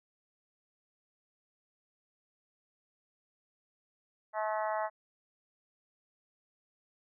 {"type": "harmonic tone", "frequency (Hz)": 215.3, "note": "A3", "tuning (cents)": -37, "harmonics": [3, 4, 5, 6, 7, 8, 9], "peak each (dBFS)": [-34, -35, -39, -43, -46, -47, -46], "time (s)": [4.33, 4.9], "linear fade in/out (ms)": 50, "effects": []}